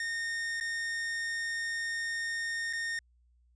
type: tone with dropouts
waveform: 45% pulse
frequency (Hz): 1837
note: A#6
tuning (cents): -26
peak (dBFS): -32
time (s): 0-2.99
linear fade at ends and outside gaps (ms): 2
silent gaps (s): 0.601-0.609 / 2.729-2.733
effects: added 60 Hz sine -63 dBFS peak until 3.55 s + resampled to 22050 Hz